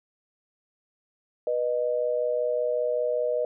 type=tone pair together; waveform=sine; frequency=489.1 / 614.3 Hz; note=B4 / D#5; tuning=-17 / -22 cents; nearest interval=major third; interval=395 cents; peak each=-26 dBFS; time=1.47-3.45 s; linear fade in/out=2 ms; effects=none